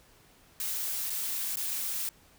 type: noise with dropouts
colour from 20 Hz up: blue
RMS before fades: -33 dBFS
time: 0.6-2.09 s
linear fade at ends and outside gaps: 1 ms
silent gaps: 1.097-1.102 / 1.558-1.57 s
effects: pink hiss -60 dBFS RMS until 2.38 s